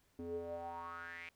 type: tone with band-pass filter sweep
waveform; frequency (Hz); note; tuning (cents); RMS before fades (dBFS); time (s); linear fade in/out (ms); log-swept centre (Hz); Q
square; 84.8; E2; +50; -45; 0.19-1.29; 0; 320 to 2400; 7.2
effects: pink hiss -74 dBFS RMS until 1.35 s